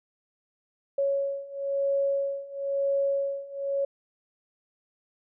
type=beating tone pair; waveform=sine; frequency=554.4 / 555.4 Hz; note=C#5 / C#5; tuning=0 / +3 cents; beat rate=1 Hz; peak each=-29 / -27 dBFS; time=0.98-3.85 s; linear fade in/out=5 ms; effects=none